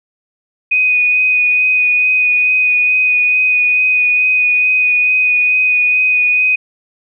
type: tone with vibrato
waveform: sine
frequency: 2489 Hz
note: D#7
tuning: in tune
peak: -9 dBFS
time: 0.71-6.56 s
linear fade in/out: 10 ms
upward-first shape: sine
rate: 2.3 Hz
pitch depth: 14 cents each way
effects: none